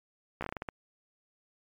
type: slowing click train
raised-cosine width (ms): 0.5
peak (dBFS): -20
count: 9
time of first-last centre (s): 0.41-0.688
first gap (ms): 14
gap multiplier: 1.25
effects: MP3 96 kbps